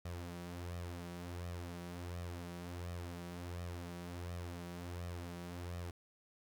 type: tone with flanger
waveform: sawtooth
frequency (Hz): 87.31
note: F2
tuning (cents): 0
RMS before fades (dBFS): -45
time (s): 0.05-5.91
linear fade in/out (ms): 5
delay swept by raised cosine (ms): 1.6 to 5.3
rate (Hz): 1.4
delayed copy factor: +0.6
effects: 12-bit